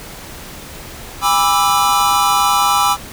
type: chord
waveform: square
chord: E dominant seventh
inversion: first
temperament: equal with one note detuned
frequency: 810.7 / 987.8 / 1174.7 / 1318.5 Hz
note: G#5 / B5 / D6 / E6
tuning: -42 / 0 / 0 / 0 cents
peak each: -18 dBFS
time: 1.21-2.97 s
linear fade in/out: 50 ms
effects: pink hiss -33 dBFS RMS until 3.12 s

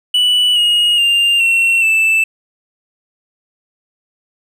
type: tone with pitch steps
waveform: triangle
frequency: 2960 / 2877 / 2797 / 2719 / 2643 Hz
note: F#7 / F#7 / F7 / F7 / E7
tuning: 0 / -49 / +2 / -47 / +4 cents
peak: -8 dBFS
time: 0.14-2.24 s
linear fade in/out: 5 ms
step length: 420 ms
effects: none

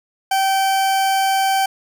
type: tone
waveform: 40% pulse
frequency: 774 Hz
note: G5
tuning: 22 cents flat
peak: -14 dBFS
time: 0.31-1.66 s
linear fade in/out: 5 ms
effects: none

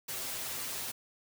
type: noise with comb filter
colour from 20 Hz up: white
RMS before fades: -38 dBFS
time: 0.08-0.92 s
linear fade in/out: 10 ms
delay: 7.7 ms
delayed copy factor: +0.7
effects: none

